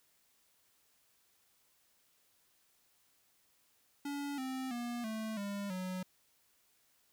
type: tone with pitch steps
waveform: square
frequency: 284.7 / 261.1 / 239.4 / 219.5 / 201.3 / 184.61 Hz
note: C#4 / C4 / A#3 / A3 / G3 / F#3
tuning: +46 / -3 / +46 / -4 / +46 / -4 cents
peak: -38 dBFS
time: 4.05-6.03 s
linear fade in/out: 5 ms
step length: 330 ms
effects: white hiss -72 dBFS RMS until 7.12 s